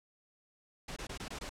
pink noise bursts, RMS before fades -42 dBFS, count 6, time 0.88-1.494 s, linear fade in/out 5 ms, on 84 ms, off 22 ms, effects low-pass 8000 Hz 12 dB/octave

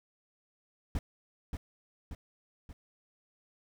brown noise with echo, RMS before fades -31 dBFS, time 0.95-0.99 s, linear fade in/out 2 ms, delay 580 ms, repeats 3, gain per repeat -5 dB, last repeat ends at 2.73 s, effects none

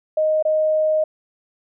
sine tone with dropouts, 622 Hz, D#5, 1 cent flat, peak -15 dBFS, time 0.17-1.04 s, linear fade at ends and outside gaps 5 ms, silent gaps 0.426-0.451 s, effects none

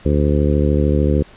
harmonic tone, 73.42 Hz, D2, in tune, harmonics 1 / 2 / 3 / 4 / 5 / 6 / 7, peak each -16 / -19 / -21 / -22 / -23 / -24 / -24 dBFS, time 0.05-1.23 s, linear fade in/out 10 ms, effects pink hiss -45 dBFS RMS until 1.36 s + resampled to 8000 Hz

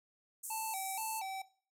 pink band-pass noise, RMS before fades -44 dBFS, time 0.43-1.2 s, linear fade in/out 10 ms, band 7000 to 14000 Hz, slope 48 dB/octave
square tone with vibrato, 824 Hz, G#5, 14 cents flat, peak -39 dBFS, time 0.5-1.42 s, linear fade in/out 5 ms, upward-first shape square, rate 2.1 Hz, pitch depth 120 cents each way
effects noise-tail reverb RT60 0.4 s tail -17 dB re dry

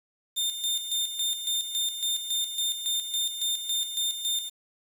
sawtooth tone with tremolo, 3615 Hz, A7, 46 cents sharp, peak -22 dBFS, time 0.36-4.5 s, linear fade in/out 20 ms, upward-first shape square, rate 3.6 Hz, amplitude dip 60%, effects 8-bit

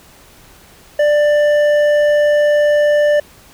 sine tone with hard clipping, 591 Hz, D5, 11 cents sharp, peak -11 dBFS, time 0.99-3.2 s, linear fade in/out 5 ms, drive 7 dB, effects pink hiss -44 dBFS RMS until 3.53 s

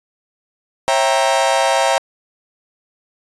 40% pulse chord, C# diminished seventh, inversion none, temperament equal with one note detuned, 542.6 / 659.3 / 784 / 932.3 Hz, C#5 / E5 / G5 / Bb5, -37 / 0 / 0 / 0 cents, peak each -18 dBFS, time 0.88-1.98 s, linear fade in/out 0 ms, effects resampled to 22050 Hz

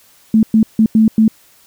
sine tone bursts at uneven times, 220 Hz, A3, in tune, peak -6 dBFS, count 5, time 0.34-0.43 / 0.54-0.63 / 0.79-0.86 / 0.95-1.08 / 1.18-1.28 s, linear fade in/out 2 ms, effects white hiss -49 dBFS RMS until 1.66 s

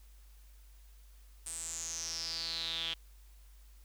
sawtooth tone with band-pass filter sweep, 164.81 Hz, E3, in tune, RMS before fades -39 dBFS, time 1.46-2.94 s, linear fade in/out 5 ms, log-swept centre 8700 to 3200 Hz, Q 8.4, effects added 50 Hz sine -54 dBFS peak until 3.84 s + white hiss -67 dBFS RMS until 3.84 s

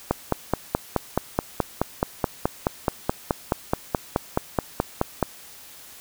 click train, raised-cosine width 1 ms, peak -5 dBFS, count 25, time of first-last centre 0.11-5.227 s, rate 4.69 Hz, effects white hiss -45 dBFS RMS until 6 s

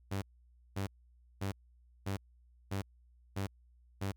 sawtooth tone bursts, 98 Hz, G2, in tune, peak -30 dBFS, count 7, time 0.11-4.12 s, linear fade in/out 10 ms, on 110 ms, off 540 ms, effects added 60 Hz sine -61 dBFS peak until 4.16 s

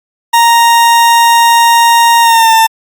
40% pulse tone with pitch glide, 932.3 to 894.8 Hz, A#5 to A5, 0 to +29 cents, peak -3 dBFS, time 0.33-2.67 s, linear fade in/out 10 ms, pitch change -71 cents, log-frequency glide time 2.21-2.53 s, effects Opus 48 kbps

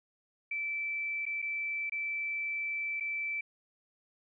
sine tone with dropouts, 2324 Hz, D7, 19 cents flat, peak -32 dBFS, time 0.51-3.41 s, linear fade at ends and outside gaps 5 ms, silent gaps 1.255-1.263 / 1.419-1.424 / 1.897-1.92 / 3-3.006 s, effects none

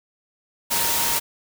sine tone in noise, 932 Hz, A#5, 1 cent flat, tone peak -30 dBFS, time 0.7-1.2 s, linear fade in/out 20 ms, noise white, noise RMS -22 dBFS, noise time 0.7-1.2 s, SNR -11 dB, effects none

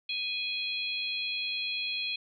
harmonic tone, 830.6 Hz, G#5, in tune, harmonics 3 / 4 / 5, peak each -34 / -35 / -36 dBFS, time 0.09-2.16 s, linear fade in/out 5 ms, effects none

